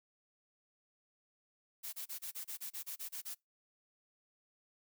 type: noise bursts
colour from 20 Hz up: blue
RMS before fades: -43 dBFS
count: 12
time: 1.83-3.349 s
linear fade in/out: 20 ms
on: 100 ms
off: 29 ms
effects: noise-tail reverb RT60 0.2 s tail -26 dB re dry